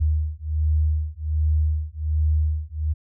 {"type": "beating tone pair", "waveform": "sine", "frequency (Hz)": [76.4, 77.7], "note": ["D#2", "D#2"], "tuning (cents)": [-31, -2], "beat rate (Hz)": 1.3, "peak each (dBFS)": [-22, -22], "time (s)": [0, 2.94], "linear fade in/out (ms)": 20, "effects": []}